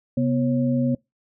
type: tone cluster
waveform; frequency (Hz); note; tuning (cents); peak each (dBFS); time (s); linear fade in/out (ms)
sine; 132.8 / 244.4 / 545; C3 / B3 / C#5; +26 / -18 / -29; -24 / -20 / -28; 0.17-0.95; 5
effects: noise-tail reverb RT60 0.2 s tail -25 dB re dry